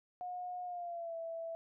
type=tone with pitch glide; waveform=sine; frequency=721 to 661.2 Hz; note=F#5 to E5; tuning=-45 to +5 cents; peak=-39 dBFS; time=0.21-1.55 s; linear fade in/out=0 ms; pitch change=-150 cents; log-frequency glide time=0.64-1.16 s; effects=none